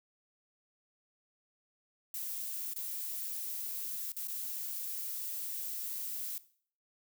violet noise with dropouts, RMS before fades -39 dBFS, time 2.14-6.38 s, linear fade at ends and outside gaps 2 ms, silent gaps 2.736-2.76 / 4.12-4.165 / 4.273-4.283 s, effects noise-tail reverb RT60 0.5 s tail -17 dB re dry

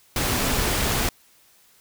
sine tone in noise, 258.3 Hz, C4, 22 cents flat, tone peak -32 dBFS, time 0.28-0.6 s, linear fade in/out 2 ms, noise pink, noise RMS -23 dBFS, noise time 0.16-1.09 s, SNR -12 dB, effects white hiss -57 dBFS RMS until 1.8 s

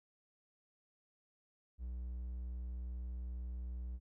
triangle tone, 61.2 Hz, B1, 15 cents flat, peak -38 dBFS, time 1.78-4 s, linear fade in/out 50 ms, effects none

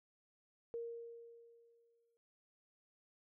sine tone with exponential decay, 466.2 Hz, A#4, in tune, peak -39 dBFS, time 0.74-2.17 s, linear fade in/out 0 ms, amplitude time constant 310 ms, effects none

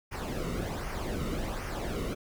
brown noise with flanger, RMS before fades -34 dBFS, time 0.11-2.15 s, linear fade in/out 20 ms, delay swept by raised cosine 0.25 to 1.23 ms, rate 1.3 Hz, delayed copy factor -0.65, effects none

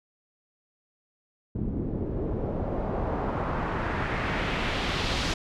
pink noise with low-pass filter sweep, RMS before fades -29 dBFS, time 1.55-5.34 s, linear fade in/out 5 ms, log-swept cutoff 260 to 4800 Hz, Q 1.4, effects none

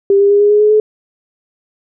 sine tone with pitch steps, 396.7 / 401.8 / 406.9 / 412.1 / 417.4 / 422.7 / 428.1 Hz, G4 / G4 / G#4 / G#4 / G#4 / G#4 / A4, +21 / +43 / -35 / -13 / +9 / +31 / -47 cents, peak -6 dBFS, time 0.1-0.8 s, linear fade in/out 2 ms, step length 100 ms, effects none

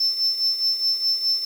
sine tone with tremolo, 5310 Hz, E8, 12 cents sharp, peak -15 dBFS, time 0-1.45 s, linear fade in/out 5 ms, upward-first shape sine, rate 4.8 Hz, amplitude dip 70%, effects tanh soft clip ceiling -15 dBFS + 7-bit

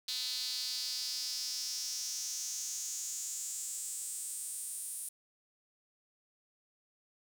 sawtooth tone with high-pass filter sweep, 253 Hz, B3, 42 cents sharp, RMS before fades -39 dBFS, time 0.08-5.09 s, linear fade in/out 5 ms, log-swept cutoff 4100 to 9600 Hz, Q 5, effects none

